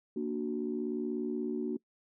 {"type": "chord", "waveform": "sine", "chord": "Bb augmented", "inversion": "none", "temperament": "equal", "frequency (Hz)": [233.1, 293.7, 370], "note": ["Bb3", "D4", "F#4"], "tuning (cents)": [0, 0, 0], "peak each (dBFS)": [-35, -36, -35], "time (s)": [0.16, 1.77], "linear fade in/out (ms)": 5, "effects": ["noise-tail reverb RT60 0.1 s tail -23 dB re dry", "tanh soft clip ceiling -22 dBFS"]}